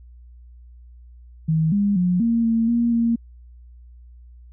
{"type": "tone with pitch steps", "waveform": "sine", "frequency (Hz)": [159.1, 202.7, 179.1, 231.3, 227.4, 235.5, 232], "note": ["D#3", "G#3", "F3", "A#3", "A#3", "A#3", "A#3"], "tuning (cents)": [39, -42, 44, -13, -43, 18, -8], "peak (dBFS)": -16, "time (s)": [1.48, 3.16], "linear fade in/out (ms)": 10, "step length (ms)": 240, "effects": ["added 60 Hz sine -42 dBFS peak until 4.52 s"]}